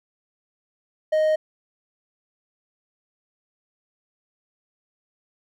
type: tone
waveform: triangle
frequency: 622 Hz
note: D#5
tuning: 1 cent flat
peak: -15 dBFS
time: 1.12-1.36 s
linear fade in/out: 10 ms
effects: none